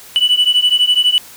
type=beating tone pair; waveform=sine; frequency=2960 / 2972 Hz; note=F#7 / F#7; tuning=0 / +7 cents; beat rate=12 Hz; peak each=-11 dBFS; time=0.16-1.18 s; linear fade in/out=0 ms; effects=tanh soft clip ceiling -6 dBFS + white hiss -38 dBFS RMS until 1.36 s